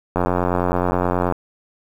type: click train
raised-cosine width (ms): 1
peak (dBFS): -5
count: 105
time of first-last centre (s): 0.16-1.323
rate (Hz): 89.4
effects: 7-bit